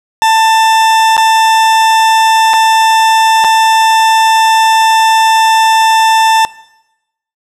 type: tone with dropouts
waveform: 40% pulse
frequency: 889 Hz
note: A5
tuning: 18 cents sharp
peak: -5 dBFS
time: 0.22-6.45 s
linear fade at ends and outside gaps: 0 ms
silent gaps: 1.167-1.178 / 2.534-2.538 / 3.441-3.446 s
effects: noise-tail reverb RT60 0.9 s tail -19 dB re dry + low-pass 9000 Hz 12 dB/octave